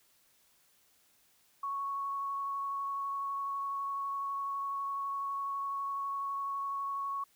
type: tone with vibrato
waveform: sine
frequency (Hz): 1108.7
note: C#6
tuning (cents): 0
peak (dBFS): -33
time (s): 1.63-7.24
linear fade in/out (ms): 5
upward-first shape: triangle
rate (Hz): 12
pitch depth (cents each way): 10
effects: white hiss -68 dBFS RMS until 7.35 s